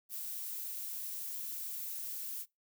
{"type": "noise", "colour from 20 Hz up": "violet", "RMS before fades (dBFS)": -41, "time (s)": [0.09, 2.46], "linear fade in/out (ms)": 50, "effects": ["noise-tail reverb RT60 0.2 s tail -23 dB re dry"]}